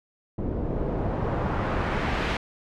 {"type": "noise with low-pass filter sweep", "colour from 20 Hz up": "pink", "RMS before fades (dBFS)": -27, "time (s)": [0.38, 2.37], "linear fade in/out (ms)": 5, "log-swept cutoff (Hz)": [370, 2800], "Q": 0.94, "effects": []}